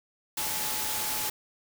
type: tone in noise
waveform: sine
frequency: 857 Hz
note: A5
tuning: 46 cents flat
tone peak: -40 dBFS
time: 0.37-1.3 s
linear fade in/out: 5 ms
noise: white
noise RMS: -31 dBFS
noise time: 0.37-1.3 s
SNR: -12 dB
effects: none